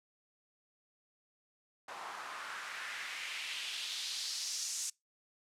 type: noise with band-pass filter sweep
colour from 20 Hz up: white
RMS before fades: -41 dBFS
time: 1.88-4.9 s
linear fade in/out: 5 ms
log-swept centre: 900 to 7000 Hz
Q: 2.2
effects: noise-tail reverb RT60 0.2 s tail -25 dB re dry + low-pass 11000 Hz 12 dB/octave